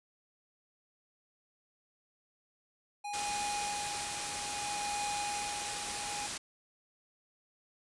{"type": "tone with tremolo", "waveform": "square", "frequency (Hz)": 823, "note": "G#5", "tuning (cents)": -16, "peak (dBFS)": -35, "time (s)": [3.04, 6.27], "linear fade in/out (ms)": 10, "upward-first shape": "sine", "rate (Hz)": 0.62, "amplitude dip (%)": 65}
{"type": "low-pass noise", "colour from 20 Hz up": "white", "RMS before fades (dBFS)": -40, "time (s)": [3.13, 6.38], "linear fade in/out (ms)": 10, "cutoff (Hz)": 10000, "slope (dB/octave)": 48}
{"effects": ["resampled to 24000 Hz"]}